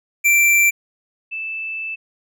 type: tone pair in turn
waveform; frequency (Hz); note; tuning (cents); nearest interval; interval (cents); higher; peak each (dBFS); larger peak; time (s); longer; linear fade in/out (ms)
square / sine; 2349 / 2637; D7 / E7; 0 / 0; major second; 200; second; -12 / -24; first; 0.24-0.71 / 1.31-1.96; second; 20
effects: none